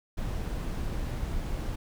brown noise, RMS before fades -32 dBFS, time 0.17-1.76 s, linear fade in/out 10 ms, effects none

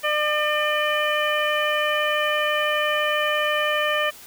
harmonic tone, 601 Hz, D5, 40 cents sharp, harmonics 1 / 2 / 3 / 4 / 5, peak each -24 / -26 / -25 / -29 / -28 dBFS, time 0.03-4.11 s, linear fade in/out 20 ms, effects white hiss -44 dBFS RMS until 4.26 s

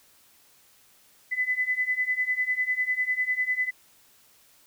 sine beating tone pair, 2001 / 2011 Hz, B6 / B6, +22 / +31 cents, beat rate 10 Hz, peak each -28 / -26 dBFS, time 1.31-3.71 s, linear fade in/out 20 ms, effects white hiss -59 dBFS RMS until 4.66 s

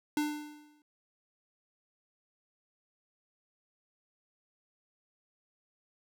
square tone with exponential decay, 298.6 Hz, D4, 29 cents sharp, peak -27 dBFS, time 0.17-0.82 s, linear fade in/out 2 ms, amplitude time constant 140 ms, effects none

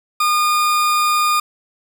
40% pulse tone, 1217 Hz, D#6, 39 cents flat, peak -13 dBFS, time 0.2-1.4 s, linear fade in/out 5 ms, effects 7-bit

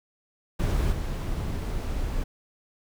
brown noise with level steps, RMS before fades -24 / -29 dBFS, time 0.59-2.24 s, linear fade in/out 10 ms, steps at 0.91 s, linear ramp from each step 20 ms, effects none

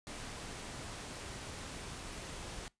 pink noise, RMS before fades -45 dBFS, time 0.07-2.68 s, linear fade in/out 0 ms, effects noise-tail reverb RT60 0.2 s tail -23 dB re dry + resampled to 22050 Hz

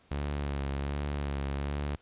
sawtooth tone with vibrato, 70.8 Hz, C#2, 37 cents sharp, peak -27 dBFS, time 0.11-1.96 s, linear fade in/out 5 ms, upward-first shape sine, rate 1.3 Hz, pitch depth 39 cents each way, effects pink hiss -63 dBFS RMS until 2.01 s + resampled to 8000 Hz

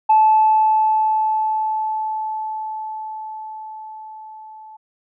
sine tone with level ramp, 869 Hz, A5, 22 cents flat, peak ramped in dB -8 to -37 dBFS, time 0.09-4.77 s, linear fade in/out 10 ms, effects tanh soft clip ceiling -5 dBFS

